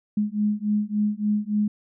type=beating tone pair; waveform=sine; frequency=207.7 / 211.2 Hz; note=G#3 / G#3; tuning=0 / +29 cents; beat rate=3.5 Hz; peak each=-24 dBFS; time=0.17-1.68 s; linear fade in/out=5 ms; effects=none

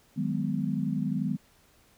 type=chord; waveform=sine; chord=G# minor seventh; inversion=second; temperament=just; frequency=155.74 / 186.89 / 207.7 / 249.2 Hz; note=D#3 / F#3 / G#3 / B3; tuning=+2 / +18 / 0 / +16 cents; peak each=-32 dBFS; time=0.16-1.37 s; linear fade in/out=20 ms; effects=pink hiss -62 dBFS RMS until 1.97 s

